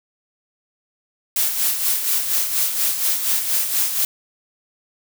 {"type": "noise with tremolo", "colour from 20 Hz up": "blue", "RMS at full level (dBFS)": -18, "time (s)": [1.36, 4.05], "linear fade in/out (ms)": 2, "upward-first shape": "sine", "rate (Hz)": 4.2, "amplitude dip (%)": 55, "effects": []}